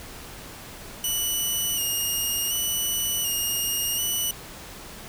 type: tone with vibrato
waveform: 10% pulse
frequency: 2904 Hz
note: F#7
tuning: 33 cents flat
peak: -16 dBFS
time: 1.04-4.31 s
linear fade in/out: 2 ms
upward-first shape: square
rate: 0.68 Hz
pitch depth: 35 cents each way
effects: pink hiss -41 dBFS RMS until 5.08 s